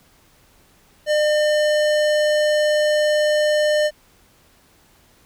sine tone with hard clipping, 603 Hz, D5, 46 cents sharp, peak -17 dBFS, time 1.06-3.91 s, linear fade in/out 50 ms, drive 18 dB, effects pink hiss -55 dBFS RMS until 5.25 s

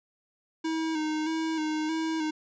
square tone with vibrato, 315.3 Hz, D#4, 23 cents sharp, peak -28 dBFS, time 0.64-2.31 s, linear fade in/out 10 ms, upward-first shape square, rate 1.6 Hz, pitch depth 33 cents each way, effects resampled to 16000 Hz

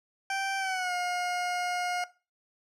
20% pulse tone with pitch glide, 780 to 715.3 Hz, G5 to F5, -9 to +41 cents, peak -24 dBFS, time 0.3-2.04 s, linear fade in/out 2 ms, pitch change -150 cents, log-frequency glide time 0.58-0.93 s, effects noise-tail reverb RT60 0.3 s tail -17 dB re dry + low-pass 8000 Hz 12 dB/octave

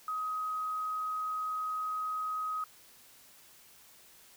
sine tone, 1261 Hz, D#6, 23 cents sharp, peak -32 dBFS, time 0.08-2.64 s, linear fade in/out 2 ms, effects white hiss -58 dBFS RMS until 4.36 s

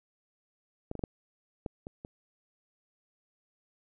clicks, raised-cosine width 2 ms, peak -22 / -24 / -26 / -18 / -21 / -27 / -28 dBFS, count 7, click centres 0.914 / 0.953 / 0.993 / 1.038 / 1.662 / 1.869 / 2.049 s, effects none

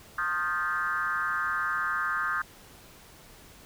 sine tone with frequency modulation, 1400 Hz, F6, 4 cents sharp, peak -26 dBFS, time 0.18-2.42 s, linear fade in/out 5 ms, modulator 166 Hz, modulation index 1.7, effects pink hiss -52 dBFS RMS until 3.65 s

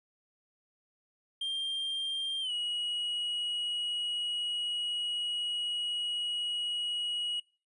triangle tone with pitch glide, 3187 to 2906 Hz, G7 to F#7, +28 to -32 cents, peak -30 dBFS, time 1.41-7.4 s, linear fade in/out 5 ms, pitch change -160 cents, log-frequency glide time 2.41-2.52 s, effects noise-tail reverb RT60 0.4 s tail -25 dB re dry + resampled to 24000 Hz

